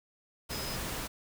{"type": "tone in noise", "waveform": "sine", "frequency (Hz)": 5070, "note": "D#8", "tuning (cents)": 32, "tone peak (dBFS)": -41, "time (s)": [0.5, 0.77], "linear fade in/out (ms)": 20, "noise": "pink", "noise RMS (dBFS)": -37, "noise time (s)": [0.49, 1.08], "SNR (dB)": -7, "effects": []}